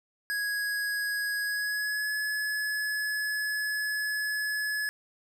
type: tone with pitch glide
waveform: square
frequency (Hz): 1661.2 to 1704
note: G#6 to G#6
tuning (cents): 0 to +44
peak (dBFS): -29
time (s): 0.3-4.89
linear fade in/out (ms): 0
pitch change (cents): +44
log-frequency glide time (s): 1.43-2.13
effects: none